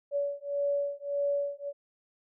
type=beating tone pair; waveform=sine; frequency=568 / 569.7 Hz; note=C#5 / C#5; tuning=+42 / +47 cents; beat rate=1.7 Hz; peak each=-31 dBFS; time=0.11-1.73 s; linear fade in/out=50 ms; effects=none